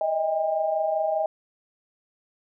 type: tone cluster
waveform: sine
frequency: 611 / 636 / 802 Hz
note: D#5 / D#5 / G5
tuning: -32 / +38 / +39 cents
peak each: -31 / -24 / -27 dBFS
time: 0.01-1.26 s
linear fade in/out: 2 ms
effects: none